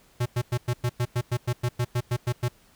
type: tone bursts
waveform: square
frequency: 121.9 Hz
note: B2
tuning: 22 cents flat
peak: -23 dBFS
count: 15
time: 0.2-2.485 s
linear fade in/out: 10 ms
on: 59 ms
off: 100 ms
effects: pink hiss -59 dBFS RMS until 2.75 s